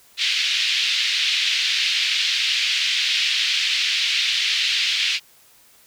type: band-pass noise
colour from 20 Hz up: white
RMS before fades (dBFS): -21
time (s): 0.17-5.2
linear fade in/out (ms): 50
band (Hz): 2300 to 4100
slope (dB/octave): 24
effects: white hiss -53 dBFS RMS until 5.86 s